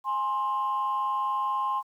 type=tone pair together; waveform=sine; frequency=830.6 / 1055.1 Hz; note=G#5 / C6; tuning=0 / +14 cents; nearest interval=major third; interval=414 cents; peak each=-30 / -25 dBFS; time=0.04-1.83 s; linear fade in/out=50 ms; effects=tanh soft clip ceiling -20 dBFS + 10-bit